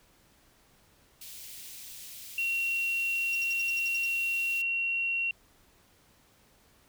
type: high-pass noise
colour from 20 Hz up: white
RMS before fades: -45 dBFS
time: 1.21-4.62 s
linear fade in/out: 5 ms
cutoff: 2300 Hz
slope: 24 dB/octave
type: tone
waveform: sine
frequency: 2738 Hz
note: F7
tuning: 35 cents flat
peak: -27 dBFS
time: 2.38-5.31 s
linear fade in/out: 2 ms
type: tone bursts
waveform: triangle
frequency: 5600 Hz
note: F8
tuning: 4 cents sharp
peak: -36 dBFS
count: 9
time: 3.33-4.055 s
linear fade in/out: 0 ms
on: 21 ms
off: 67 ms
effects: pink hiss -63 dBFS RMS until 6.88 s